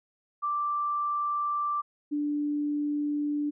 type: tone pair in turn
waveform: sine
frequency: 1174.7 / 293.7 Hz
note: D6 / D4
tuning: 0 / 0 cents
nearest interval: 2 octaves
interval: 2400 cents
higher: first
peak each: -26 dBFS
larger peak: neither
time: 0.42-1.82 / 2.11-3.51 s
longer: neither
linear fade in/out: 20 ms
effects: none